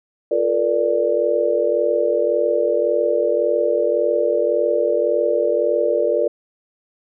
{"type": "chord", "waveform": "sine", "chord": "B half-diminished seventh", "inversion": "second", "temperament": "equal with one note detuned", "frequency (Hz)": [349.2, 440, 481.8, 587.3], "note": ["F4", "A4", "B4", "D5"], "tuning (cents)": [0, 0, -43, 0], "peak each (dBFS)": [-24, -22, -20, -19], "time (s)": [0.31, 6.28], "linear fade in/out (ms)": 5, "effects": []}